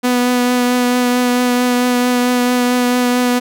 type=tone with vibrato; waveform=sawtooth; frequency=246.9 Hz; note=B3; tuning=in tune; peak=-8 dBFS; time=0.03-3.4 s; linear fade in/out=20 ms; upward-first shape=triangle; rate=4.5 Hz; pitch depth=16 cents each way; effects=none